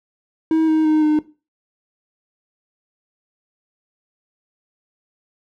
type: tone with pitch steps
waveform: triangle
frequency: 319.7 / 314.6 / 309.5 / 304.6 Hz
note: D#4 / D#4 / D#4 / D#4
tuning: +47 / +19 / -9 / -37 cents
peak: -11 dBFS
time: 0.51-1.19 s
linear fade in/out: 2 ms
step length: 170 ms
effects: noise-tail reverb RT60 0.3 s tail -17 dB re dry